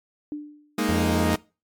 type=tone with exponential decay; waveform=sine; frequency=296.7 Hz; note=D4; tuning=18 cents sharp; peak=-26 dBFS; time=0.32-0.78 s; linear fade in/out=1 ms; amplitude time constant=100 ms
type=chord; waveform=sawtooth; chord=Ab suspended second; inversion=none; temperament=equal; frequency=207.7 / 233.1 / 311.1 Hz; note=Ab3 / Bb3 / Eb4; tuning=0 / 0 / 0 cents; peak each=-22 dBFS; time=0.78-1.36 s; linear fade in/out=5 ms
type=harmonic tone; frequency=86.2 Hz; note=F2; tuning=22 cents flat; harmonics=1 / 2 / 3 / 4 / 5 / 6 / 7 / 8 / 9 / 10; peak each=-26 / -29 / -37 / -36 / -37 / -40 / -43 / -42 / -42 / -44 dBFS; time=0.89-1.35 s; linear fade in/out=0 ms
effects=noise-tail reverb RT60 0.3 s tail -22 dB re dry + MP3 96 kbps